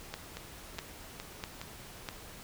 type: two click trains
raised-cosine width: 0.2 ms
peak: -23 / -19 dBFS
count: 4 / 4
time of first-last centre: 0.37-1.615 / 0.14-2.088 s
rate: 2.41 / 1.54 Hz
effects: pink hiss -49 dBFS RMS until 2.43 s